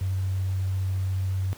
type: tone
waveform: sine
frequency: 94.6 Hz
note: F#2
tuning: 39 cents sharp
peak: -23 dBFS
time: 0.01-1.53 s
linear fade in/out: 0 ms
effects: pink hiss -48 dBFS RMS until 1.57 s + high-pass 60 Hz 12 dB/octave